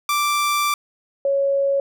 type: tone pair in turn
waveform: sawtooth / sine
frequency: 1174 / 554.1 Hz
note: D6 / C#5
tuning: -1 / -1 cents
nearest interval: octave + minor second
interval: 1300 cents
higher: first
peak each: -14 / -16 dBFS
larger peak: first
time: 0.09-0.74 / 1.25-1.8 s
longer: first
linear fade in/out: 2 ms
effects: none